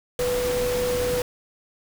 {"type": "tone in noise", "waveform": "sine", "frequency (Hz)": 493.9, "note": "B4", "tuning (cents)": 0, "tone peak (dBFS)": -22, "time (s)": [0.19, 1.22], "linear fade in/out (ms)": 2, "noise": "pink", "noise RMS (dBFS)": -30, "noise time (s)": [0.19, 1.22], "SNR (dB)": 5, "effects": []}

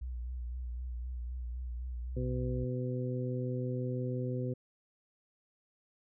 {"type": "tone with vibrato", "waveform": "sine", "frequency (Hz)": 61.2, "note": "B1", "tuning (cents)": -15, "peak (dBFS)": -36, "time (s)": [0.01, 2.65], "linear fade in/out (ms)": 10, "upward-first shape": "sine", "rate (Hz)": 3.9, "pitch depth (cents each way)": 51}
{"type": "harmonic tone", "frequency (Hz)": 125.9, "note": "B2", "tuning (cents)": 34, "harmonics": [1, 2, 3, 4], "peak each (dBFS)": [-34, -39, -41, -41], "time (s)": [2.16, 4.54], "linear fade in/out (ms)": 10}
{"effects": []}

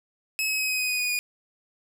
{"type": "tone with pitch steps", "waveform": "sawtooth", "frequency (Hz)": [2575, 2557, 2540, 2522, 2505, 2487, 2470, 2453], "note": ["E7", "D#7", "D#7", "D#7", "D#7", "D#7", "D#7", "D#7"], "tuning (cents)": [-41, 47, 35, 23, 11, -1, -13, -25], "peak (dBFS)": -21, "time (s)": [0.39, 1.19], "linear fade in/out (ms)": 0, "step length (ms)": 100, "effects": []}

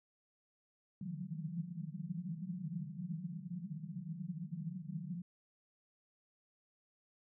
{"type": "band-pass noise", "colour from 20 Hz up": "white", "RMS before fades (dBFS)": -43, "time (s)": [1.01, 5.22], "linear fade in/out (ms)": 5, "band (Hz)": [150, 190], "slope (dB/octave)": 96, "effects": []}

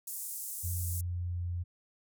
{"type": "band-pass noise", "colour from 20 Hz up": "white", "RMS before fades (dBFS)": -40, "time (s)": [0.07, 1.01], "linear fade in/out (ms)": 5, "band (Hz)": [7400, 16000], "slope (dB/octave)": 24}
{"type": "tone with pitch glide", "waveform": "sine", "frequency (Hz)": [88.1, 87.59], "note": ["F2", "F2"], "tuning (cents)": [16, 6], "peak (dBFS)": -32, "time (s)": [0.63, 1.64], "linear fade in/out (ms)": 20, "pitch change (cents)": -10, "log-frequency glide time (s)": [1.27, 1.41]}
{"effects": []}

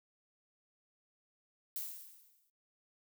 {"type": "noise with exponential decay", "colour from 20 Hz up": "violet", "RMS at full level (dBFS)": -38, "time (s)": [1.76, 2.5], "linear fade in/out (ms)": 1, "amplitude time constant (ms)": 160, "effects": ["noise-tail reverb RT60 0.2 s tail -23 dB re dry"]}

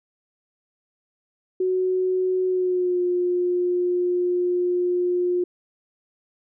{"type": "tone with pitch glide", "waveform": "sine", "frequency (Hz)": [370.5, 356.6], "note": ["F#4", "F4"], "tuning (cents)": [2, 36], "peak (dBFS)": -19, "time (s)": [1.6, 5.44], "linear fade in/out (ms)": 5, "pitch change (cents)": -66, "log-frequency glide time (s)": [2.47, 3.01], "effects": []}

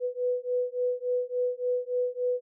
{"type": "beating tone pair", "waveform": "sine", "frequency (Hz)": [493.9, 497.4], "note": ["B4", "B4"], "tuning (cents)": [0, 12], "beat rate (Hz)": 3.5, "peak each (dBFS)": -29, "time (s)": [0, 2.41], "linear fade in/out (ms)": 50, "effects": []}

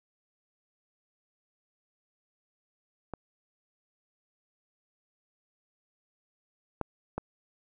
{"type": "clicks", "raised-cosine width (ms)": 1, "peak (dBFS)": [-22, -16, -18], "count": 3, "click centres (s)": [3.137, 6.813, 7.18], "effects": []}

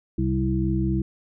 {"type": "harmonic tone with a mistuned harmonic", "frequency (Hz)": 65.41, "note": "C2", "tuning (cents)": 0, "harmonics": [1, 2, 3, 5], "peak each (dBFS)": [-26, -26, -26, -26], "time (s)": [0.18, 1.02], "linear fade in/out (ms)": 5, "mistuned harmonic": 3, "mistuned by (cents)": -18, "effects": []}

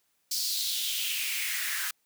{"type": "noise with high-pass filter sweep", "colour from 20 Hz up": "white", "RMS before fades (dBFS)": -31, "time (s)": [0.31, 1.91], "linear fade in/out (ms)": 5, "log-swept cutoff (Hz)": [5000, 1500], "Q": 4.1, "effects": ["white hiss -73 dBFS RMS until 2.05 s", "high-pass 60 Hz 12 dB/octave"]}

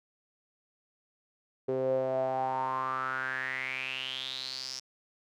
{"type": "tone with band-pass filter sweep", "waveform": "sawtooth", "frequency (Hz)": 130.81, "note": "C3", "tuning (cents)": 0, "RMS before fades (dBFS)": -33, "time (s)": [1.68, 4.8], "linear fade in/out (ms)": 10, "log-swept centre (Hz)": [430, 5500], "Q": 8, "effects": []}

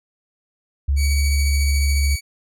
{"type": "tone with pitch glide", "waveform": "sine", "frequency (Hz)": [69.8, 69.24], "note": ["C#2", "C#2"], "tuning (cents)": [13, -1], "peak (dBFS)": -15, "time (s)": [0.88, 2.16], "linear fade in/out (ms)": 10, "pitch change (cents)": -14, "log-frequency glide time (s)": [1.29, 1.72]}
{"type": "tone with tremolo", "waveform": "15% pulse", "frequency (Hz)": 2263, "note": "C#7", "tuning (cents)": 35, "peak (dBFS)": -17, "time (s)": [0.96, 2.21], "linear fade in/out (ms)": 50, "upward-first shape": "sine", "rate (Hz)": 14, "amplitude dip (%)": 30}
{"effects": []}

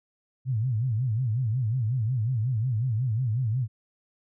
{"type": "tone with vibrato", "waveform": "sine", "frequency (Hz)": 118.5, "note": "A#2", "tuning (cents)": 29, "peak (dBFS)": -23, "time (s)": [0.45, 3.68], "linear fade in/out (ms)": 50, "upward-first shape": "sine", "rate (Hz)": 5.5, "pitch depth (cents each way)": 200, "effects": []}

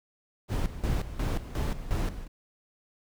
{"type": "noise with tremolo", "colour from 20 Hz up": "brown", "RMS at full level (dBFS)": -27, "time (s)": [0.48, 2.28], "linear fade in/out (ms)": 50, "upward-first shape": "square", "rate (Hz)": 2.8, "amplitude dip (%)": 75, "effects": []}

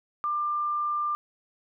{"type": "tone", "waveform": "sine", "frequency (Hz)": 1192, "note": "D6", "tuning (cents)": 25, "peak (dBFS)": -25, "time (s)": [0.24, 1.15], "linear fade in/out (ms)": 0, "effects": []}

